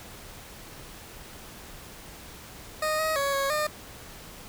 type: tone with pitch steps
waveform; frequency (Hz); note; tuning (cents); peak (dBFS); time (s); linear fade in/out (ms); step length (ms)
20% pulse; 619 / 631 / 558 / 551 / 606; D#5 / D#5 / C#5 / C#5 / D#5; -9 / +24 / +11 / -11 / -46; -20; 2.82-3.67; 5; 170
effects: pink hiss -45 dBFS RMS until 4.48 s